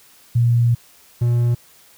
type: tone pair in turn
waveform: sine / triangle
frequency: 118.7 / 119.8 Hz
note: A#2 / A#2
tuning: +32 / +48 cents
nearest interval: unison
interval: 16 cents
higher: second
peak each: -12 dBFS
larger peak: neither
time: 0.35-0.75 / 1.21-1.55 s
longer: first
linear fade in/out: 10 ms
effects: white hiss -50 dBFS RMS until 1.97 s